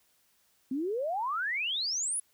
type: exponential sweep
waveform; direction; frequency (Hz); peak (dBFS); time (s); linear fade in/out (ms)
sine; up; 250 to 10870; -29; 0.71-2.2; 5
effects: white hiss -69 dBFS RMS until 2.33 s